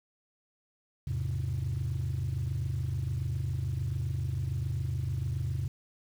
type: chord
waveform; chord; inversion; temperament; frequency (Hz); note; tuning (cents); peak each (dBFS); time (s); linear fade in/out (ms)
sine; E augmented; none; equal; 82.41 / 103.83 / 130.81; E2 / G#2 / B#2; 0 / 0 / 0; -33 / -33 / -31; 1.07-5.68; 5
effects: tanh soft clip ceiling -25 dBFS + 9-bit